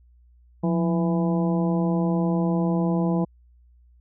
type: harmonic tone with a mistuned harmonic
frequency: 166.2 Hz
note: E3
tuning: 15 cents sharp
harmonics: 1 / 2 / 3 / 4 / 5 / 6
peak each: -21 / -27 / -31 / -33 / -35 / -37 dBFS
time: 0.63-3.25 s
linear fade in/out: 10 ms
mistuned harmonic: 1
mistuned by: +95 cents
effects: added 60 Hz sine -52 dBFS peak until 4 s